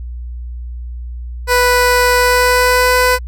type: tone with pitch glide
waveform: 15% pulse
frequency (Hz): 493.9 to 500.8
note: B4 to B4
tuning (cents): 0 to +24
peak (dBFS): -3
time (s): 1.47-3.19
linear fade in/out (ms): 50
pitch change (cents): +24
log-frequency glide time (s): 2.15-2.96
effects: added 60 Hz sine -23 dBFS peak until 3.27 s